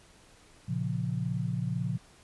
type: chord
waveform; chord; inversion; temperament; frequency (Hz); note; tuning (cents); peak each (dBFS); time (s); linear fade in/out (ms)
sine; Bb minor; none; equal; 116.54 / 138.59 / 174.61; Bb2 / Db3 / F3; 0 / 0 / 0; -33; 0.68-1.98; 10
effects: pink hiss -58 dBFS RMS until 2.23 s + resampled to 24000 Hz